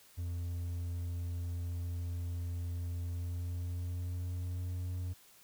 triangle tone with pitch glide, 86.7 to 90.07 Hz, F2 to F#2, -12 to -46 cents, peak -33 dBFS, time 0.17-5.14 s, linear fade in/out 20 ms, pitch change +66 cents, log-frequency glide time 3.04-4.9 s, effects white hiss -61 dBFS RMS until 5.43 s

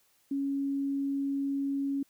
sine tone, 277.2 Hz, C#4, in tune, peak -28 dBFS, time 0.31-2.03 s, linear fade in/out 5 ms, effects white hiss -68 dBFS RMS until 2.09 s

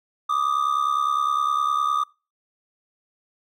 triangle ring-modulated tone, 1205 Hz, D6, 44 cents sharp, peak -15 dBFS, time 0.29-2.04 s, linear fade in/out 10 ms, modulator 34.9 Hz, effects noise-tail reverb RT60 0.3 s tail -23 dB re dry

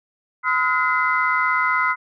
sine tone cluster, 1021 / 1278 / 1434 / 2043 Hz, C6 / D#6 / F6 / C7, -43 / +46 / +45 / -42 cents, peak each -22 dBFS, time 0.43-1.96 s, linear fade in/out 50 ms, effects tanh soft clip ceiling -6 dBFS

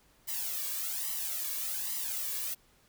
blue noise with flanger, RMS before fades -35 dBFS, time 0.27-2.55 s, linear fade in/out 20 ms, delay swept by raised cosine 0.99 to 1.79 ms, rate 1.2 Hz, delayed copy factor +0.95, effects pink hiss -65 dBFS RMS until 2.88 s

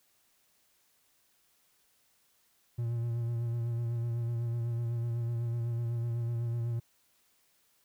triangle tone with vibrato, 117.5 Hz, A#2, 14 cents sharp, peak -28 dBFS, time 2.78-6.8 s, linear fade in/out 10 ms, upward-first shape sine, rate 8 Hz, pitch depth 29 cents each way, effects white hiss -70 dBFS RMS until 7.84 s

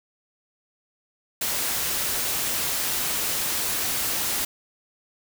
white noise, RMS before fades -26 dBFS, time 1.41-4.45 s, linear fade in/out 5 ms, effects none

